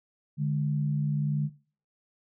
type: tone pair together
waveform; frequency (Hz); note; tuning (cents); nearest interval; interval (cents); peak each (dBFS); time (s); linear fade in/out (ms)
sine; 147.2 / 208.2; D3 / G#3; +4 / +5; tritone; 601; -25 / -33; 0.37-1.5; 50
effects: noise-tail reverb RT60 0.4 s tail -18 dB re dry